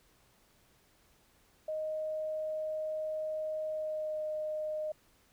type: tone with pitch glide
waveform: sine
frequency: 622.3 to 615.5 Hz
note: D#5 to D#5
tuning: 0 to -19 cents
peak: -33 dBFS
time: 1.68-4.92 s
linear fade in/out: 5 ms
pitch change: -19 cents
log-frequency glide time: 3.67-4.26 s
effects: pink hiss -67 dBFS RMS until 5.32 s